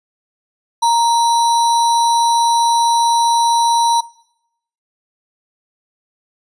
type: tone with sample-and-hold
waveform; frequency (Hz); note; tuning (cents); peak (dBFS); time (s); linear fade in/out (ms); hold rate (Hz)
sine; 932.3; A#5; 0; -10; 0.82-4.01; 10; 4900
effects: noise-tail reverb RT60 0.8 s tail -21 dB re dry + resampled to 24000 Hz